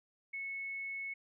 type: tone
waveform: sine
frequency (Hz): 2200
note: C#7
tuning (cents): -14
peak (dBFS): -38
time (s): 0.33-1.14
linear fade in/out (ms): 10
effects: none